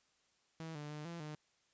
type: tone with pitch steps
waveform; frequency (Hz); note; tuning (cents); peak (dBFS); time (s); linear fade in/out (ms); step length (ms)
sawtooth; 162 / 148.3 / 150.4 / 169.6 / 151.6; E3 / D3 / D3 / E3 / D#3; -30 / +17 / +42 / +50 / -45; -40; 0.6-1.35; 0; 150
effects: white hiss -75 dBFS RMS until 1.73 s + resampled to 16000 Hz